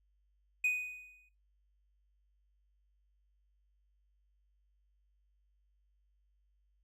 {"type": "tone with exponential decay", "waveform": "triangle", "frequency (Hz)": 2489, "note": "D#7", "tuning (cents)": 0, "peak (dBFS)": -25, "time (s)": [0.64, 1.29], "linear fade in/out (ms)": 5, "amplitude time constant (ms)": 140, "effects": ["noise-tail reverb RT60 0.2 s tail -17 dB re dry", "added 50 Hz sine -70 dBFS peak until 6.83 s"]}